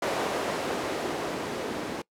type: noise with low-pass filter sweep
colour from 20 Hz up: violet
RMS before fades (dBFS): -31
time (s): 0.02-2.02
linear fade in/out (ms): 5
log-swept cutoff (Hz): 480 to 320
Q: 1.1
effects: noise-tail reverb RT60 0.1 s tail -22 dB re dry